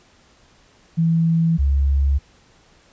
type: tone pair in turn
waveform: sine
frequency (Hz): 164.81 / 69.29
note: E3 / C#2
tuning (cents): 0 / 0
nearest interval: octave + minor third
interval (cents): 1500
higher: first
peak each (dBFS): -14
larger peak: neither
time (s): 0.97-1.58 / 1.58-2.19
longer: neither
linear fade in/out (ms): 20
effects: pink hiss -54 dBFS RMS until 2.92 s + resampled to 16000 Hz